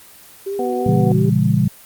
sine tone with vibrato, 385.4 Hz, G4, 29 cents flat, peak -21 dBFS, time 0.46-1.3 s, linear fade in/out 10 ms, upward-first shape triangle, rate 2.6 Hz, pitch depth 82 cents each way
harmonic tone, 246.9 Hz, B3, in tune, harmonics 1 / 2 / 3, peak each -24 / -24 / -24 dBFS, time 0.59-1.12 s, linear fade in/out 2 ms
sine chord, A# diminished seventh, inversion none, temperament just, 116.54 / 139.85 / 167.82 / 201.4 Hz, A#2 / C#3 / E3 / G3, 0 / +16 / +31 / +47 cents, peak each -18 dBFS, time 0.86-1.68 s, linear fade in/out 5 ms
effects white hiss -43 dBFS RMS until 1.85 s + Opus 24 kbps

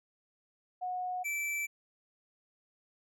sine / square tone pair in turn, 730 / 2325 Hz, F#5 / D7, -24 / -18 cents, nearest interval octave + minor sixth, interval 2006 cents, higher second, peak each -33 / -33 dBFS, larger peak neither, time 0.81-1.24 / 1.24-1.67 s, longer neither, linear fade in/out 20 ms, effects none

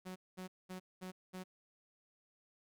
sawtooth tone bursts, 185 Hz, F#3, in tune, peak -40 dBFS, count 5, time 0.05-1.44 s, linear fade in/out 20 ms, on 110 ms, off 210 ms, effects Opus 48 kbps

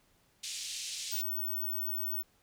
white band-pass noise, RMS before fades -40 dBFS, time 0.43-1.22 s, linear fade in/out 10 ms, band 2700 to 7600 Hz, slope 24 dB/octave
sine tone, 15804 Hz, B9, in tune, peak -32 dBFS, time 1.11-2.23 s, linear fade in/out 20 ms
effects pink hiss -69 dBFS RMS until 2.42 s

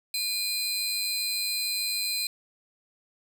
sawtooth tone pair together, 2437 / 4099 Hz, D#7 / C8, -37 / -36 cents, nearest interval major sixth, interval 901 cents, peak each -31 / -25 dBFS, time 0.14-2.27 s, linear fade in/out 2 ms, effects none

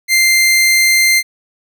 sawtooth tone, 2090 Hz, C7, 2 cents flat, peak -5 dBFS, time 0.08-1.23 s, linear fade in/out 50 ms, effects none

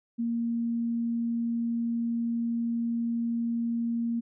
sine tone, 233.1 Hz, A#3, in tune, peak -26 dBFS, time 0.18-4.21 s, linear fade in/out 20 ms, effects none

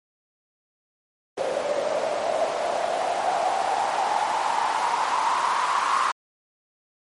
white noise with band-pass filter sweep, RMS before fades -24 dBFS, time 1.37-6.12 s, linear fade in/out 10 ms, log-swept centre 550 to 1100 Hz, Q 6.6, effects MP3 48 kbps

